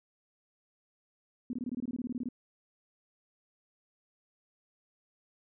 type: tone bursts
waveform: sine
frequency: 246.9 Hz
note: B3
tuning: in tune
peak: -32 dBFS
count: 15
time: 1.5-2.288 s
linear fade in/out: 2 ms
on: 32 ms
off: 22 ms
effects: none